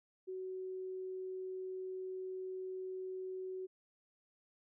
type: tone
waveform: sine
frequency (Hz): 373.9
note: F#4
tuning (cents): +18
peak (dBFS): -40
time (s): 0.27-3.67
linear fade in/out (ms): 20
effects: none